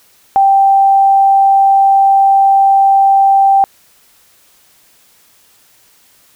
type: tone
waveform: sine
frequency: 784 Hz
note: G5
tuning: in tune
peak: -5 dBFS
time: 0.36-3.64 s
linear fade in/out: 0 ms
effects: white hiss -49 dBFS RMS until 6.35 s